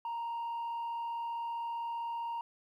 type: tone with frequency modulation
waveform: sine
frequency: 932.3 Hz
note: A#5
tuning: in tune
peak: -32 dBFS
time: 0.05-2.41 s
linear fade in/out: 2 ms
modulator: 40 Hz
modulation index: 0.39
effects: tanh soft clip ceiling -34 dBFS + 12-bit